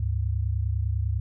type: tone pair together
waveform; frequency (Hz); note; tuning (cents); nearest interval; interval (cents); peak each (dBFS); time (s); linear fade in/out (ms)
sine; 72.41 / 102.4; D2 / G#2; -24 / -24; tritone; 600; -26; 0-1.2; 5
effects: none